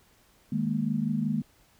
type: chord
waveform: sine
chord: D# suspended fourth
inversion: none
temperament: equal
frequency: 155.56 / 207.7 / 233.1 Hz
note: D#3 / G#3 / A#3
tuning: 0 / 0 / 0 cents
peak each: -31 / -29 / -29 dBFS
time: 0.52-1.42 s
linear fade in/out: 5 ms
effects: pink hiss -62 dBFS RMS until 1.79 s